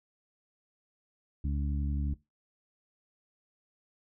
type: harmonic tone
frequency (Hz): 71.5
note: D2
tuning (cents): -46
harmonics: 1 / 2 / 3 / 4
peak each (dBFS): -30 / -36 / -40 / -42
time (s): 1.44-2.14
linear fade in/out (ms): 5
effects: noise-tail reverb RT60 0.2 s tail -18 dB re dry